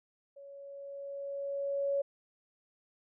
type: tone with level ramp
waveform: sine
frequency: 559 Hz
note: C#5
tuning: 14 cents sharp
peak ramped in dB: -48 to -27 dBFS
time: 0.36-2.02 s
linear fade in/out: 10 ms
effects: none